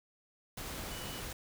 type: tone in noise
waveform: sine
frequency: 2960 Hz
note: F#7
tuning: in tune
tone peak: -49 dBFS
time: 0.91-1.2 s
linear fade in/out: 5 ms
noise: pink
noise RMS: -42 dBFS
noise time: 0.57-1.33 s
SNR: -10 dB
effects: none